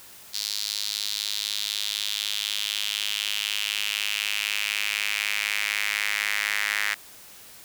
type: tone with high-pass filter sweep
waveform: sawtooth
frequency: 104 Hz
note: G#2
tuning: 3 cents sharp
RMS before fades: -28 dBFS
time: 0.33-6.95 s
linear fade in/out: 20 ms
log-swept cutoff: 4400 to 1900 Hz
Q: 3.3
effects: white hiss -47 dBFS RMS until 7.64 s